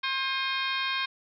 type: harmonic tone with a mistuned harmonic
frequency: 532 Hz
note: C5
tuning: 29 cents sharp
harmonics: 2 / 3 / 4 / 5 / 6 / 7 / 8 / 9 / 10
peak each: -33 / -33 / -37 / -34 / -36 / -35 / -39 / -48 / -49 dBFS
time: 0.03-1.06 s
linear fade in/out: 10 ms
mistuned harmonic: 5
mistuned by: -120 cents
effects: none